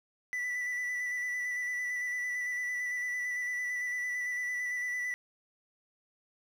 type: tone with vibrato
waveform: triangle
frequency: 1975.5 Hz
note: B6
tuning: in tune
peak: -30 dBFS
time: 0.33-5.14 s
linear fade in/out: 0 ms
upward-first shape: square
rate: 8.9 Hz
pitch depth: 16 cents each way
effects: 10-bit